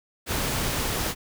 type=noise; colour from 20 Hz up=pink; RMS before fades=-27 dBFS; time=0.26-1.15 s; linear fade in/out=50 ms; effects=none